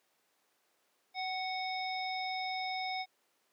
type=harmonic tone with a mistuned harmonic; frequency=740 Hz; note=F#5; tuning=in tune; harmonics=1 / 3 / 5 / 7; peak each=-36 / -40 / -44 / -44 dBFS; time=1.14-3.06 s; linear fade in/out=50 ms; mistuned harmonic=1; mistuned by=+25 cents; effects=pink hiss -74 dBFS RMS until 3.52 s + high-pass 400 Hz 12 dB/octave